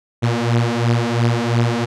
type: beating tone pair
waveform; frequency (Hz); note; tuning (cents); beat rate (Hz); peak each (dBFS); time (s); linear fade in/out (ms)
sawtooth; 116.54 / 119.44; A#2 / A#2; 0 / +43; 2.9; -14; 0.22-1.86; 20
effects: low-pass 6000 Hz 12 dB/octave